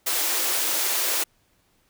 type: high-pass noise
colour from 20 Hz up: white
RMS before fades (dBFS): -24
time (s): 0.06-1.24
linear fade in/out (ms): 10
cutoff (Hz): 290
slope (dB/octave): 96
effects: pink hiss -65 dBFS RMS until 1.89 s